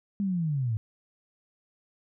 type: linear sweep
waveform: sine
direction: down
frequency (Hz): 204.9 to 103.83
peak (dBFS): -25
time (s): 0.2-0.77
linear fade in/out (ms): 0
effects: none